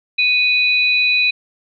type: tone pair together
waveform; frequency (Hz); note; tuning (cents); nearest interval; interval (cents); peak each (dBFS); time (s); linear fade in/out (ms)
sine; 2489 / 3948; D#7 / B7; 0 / -1; minor sixth; 799; -13 / -19; 0.18-1.31; 10
effects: none